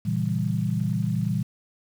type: chord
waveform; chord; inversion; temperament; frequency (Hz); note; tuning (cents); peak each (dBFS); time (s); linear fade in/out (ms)
sine; A# diminished seventh; none; equal; 116.54 / 138.59 / 164.81 / 196; A#2 / C#3 / E3 / G3; 0 / 0 / 0 / 0; -27 / -31 / -27 / -28; 0.05-1.43; 10
effects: 8-bit